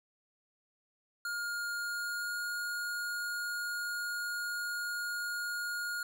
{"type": "tone with pitch glide", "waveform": "square", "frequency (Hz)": [1418, 1429.5], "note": ["F6", "F6"], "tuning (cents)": [26, 40], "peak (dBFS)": -35, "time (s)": [1.25, 6.03], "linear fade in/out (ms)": 2, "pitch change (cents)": 14, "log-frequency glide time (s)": [1.77, 2.42], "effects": []}